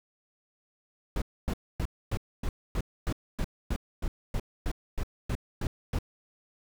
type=noise bursts; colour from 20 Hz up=brown; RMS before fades=-29 dBFS; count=16; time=1.16-5.988 s; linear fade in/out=2 ms; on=58 ms; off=260 ms; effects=none